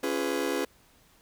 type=chord; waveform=40% pulse; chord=C# dominant seventh; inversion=none; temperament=just; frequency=277.2 / 346.5 / 415.8 / 498.9 Hz; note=C#4 / E#4 / G#4 / B4; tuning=0 / -14 / +2 / +17 cents; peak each=-32 dBFS; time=0.03-0.65 s; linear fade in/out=5 ms; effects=pink hiss -61 dBFS RMS until 1.21 s